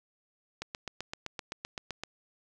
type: click train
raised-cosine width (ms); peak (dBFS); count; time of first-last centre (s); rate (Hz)
0.2; -19; 12; 0.62-2.036; 7.77
effects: none